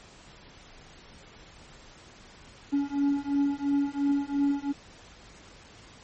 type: beating tone pair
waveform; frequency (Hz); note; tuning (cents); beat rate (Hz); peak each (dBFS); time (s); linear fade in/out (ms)
triangle; 281.1 / 284; C#4 / C#4; +24 / +42; 2.9; -25; 2.72-4.73; 20
effects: pink hiss -51 dBFS RMS until 6.03 s + MP3 32 kbps